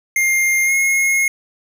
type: tone with pitch glide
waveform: square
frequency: 2116 to 2158 Hz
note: C7 to C#7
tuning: +19 to -47 cents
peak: -14 dBFS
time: 0.16-1.28 s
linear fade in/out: 2 ms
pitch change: +34 cents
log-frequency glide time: 0.65-0.72 s
effects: none